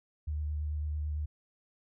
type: tone with vibrato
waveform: sine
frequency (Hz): 75.3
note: D2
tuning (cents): +44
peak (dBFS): -31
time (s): 0.27-1.26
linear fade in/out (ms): 10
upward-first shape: sine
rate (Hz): 9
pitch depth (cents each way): 19
effects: none